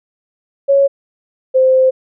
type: tone pair in turn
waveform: sine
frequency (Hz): 554.4 / 520.3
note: C#5 / C5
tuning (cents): 0 / -10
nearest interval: minor second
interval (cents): 110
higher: first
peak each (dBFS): -7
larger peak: neither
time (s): 0.68-0.88 / 1.54-1.91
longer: second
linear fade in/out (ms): 20
effects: none